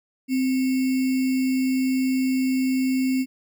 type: tone with sample-and-hold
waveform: sine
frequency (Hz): 260.5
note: C4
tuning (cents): -7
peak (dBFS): -19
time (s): 0.28-3.26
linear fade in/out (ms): 50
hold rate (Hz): 2450
effects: none